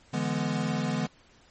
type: chord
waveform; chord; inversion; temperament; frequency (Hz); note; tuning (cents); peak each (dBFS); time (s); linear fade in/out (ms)
square; E dominant seventh; third; equal with one note detuned; 146.83 / 167.79 / 207.7 / 246.9; D3 / E3 / G#3 / B3; 0 / +31 / 0 / 0; -33; 0.13-1.07; 10
effects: pink hiss -59 dBFS RMS until 1.5 s + MP3 32 kbps